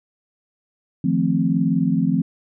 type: chord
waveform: sine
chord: F dominant seventh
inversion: third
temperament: equal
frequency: 155.56 / 174.61 / 220 / 261.6 Hz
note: Eb3 / F3 / A3 / C4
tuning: 0 / 0 / 0 / 0 cents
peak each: -24 / -20 / -23 / -21 dBFS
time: 1.04-2.22 s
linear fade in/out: 5 ms
effects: none